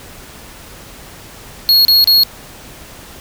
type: tone bursts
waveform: square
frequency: 4314 Hz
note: C#8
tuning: 48 cents flat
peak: -7 dBFS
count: 3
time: 1.69-2.234 s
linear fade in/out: 0 ms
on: 160 ms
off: 32 ms
effects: pink hiss -36 dBFS RMS until 3.2 s